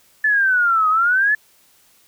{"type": "exponential two-way sweep", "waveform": "sine", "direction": "down then up", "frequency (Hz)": [1752, 1244.5, 1752], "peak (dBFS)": -13, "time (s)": [0.24, 1.35], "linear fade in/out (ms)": 5, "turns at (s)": 0.89, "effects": ["white hiss -55 dBFS RMS until 2.07 s"]}